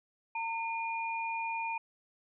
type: tone pair together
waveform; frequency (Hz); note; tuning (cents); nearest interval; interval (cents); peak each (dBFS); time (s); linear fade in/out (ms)
sine; 909.8 / 2429; A#5 / D#7; -42 / -42; octave + perfect fourth; 1700; -34 / -37; 0.35-1.78; 5
effects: none